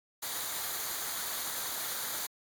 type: noise with comb filter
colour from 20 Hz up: white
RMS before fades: -36 dBFS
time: 0.22-2.27 s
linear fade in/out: 10 ms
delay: 0.37 ms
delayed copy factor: -0.55
effects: AAC 64 kbps